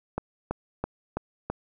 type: click train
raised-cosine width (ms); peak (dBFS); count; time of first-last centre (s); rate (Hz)
1; -14; 5; 0.18-1.5; 3.03
effects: none